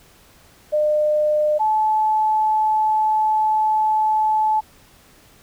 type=tone pair in turn; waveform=sine; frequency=604 / 864.5 Hz; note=D5 / A5; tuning=+48 / -31 cents; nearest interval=tritone; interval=621 cents; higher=second; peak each=-15 dBFS; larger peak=neither; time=0.72-1.59 / 1.59-4.61 s; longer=second; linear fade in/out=20 ms; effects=pink hiss -51 dBFS RMS until 5.42 s